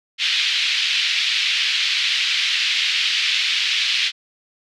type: band-pass noise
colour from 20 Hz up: pink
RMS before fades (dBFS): -20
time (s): 0.18-4.12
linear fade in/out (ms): 50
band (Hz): 2400 to 4200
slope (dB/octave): 24
effects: none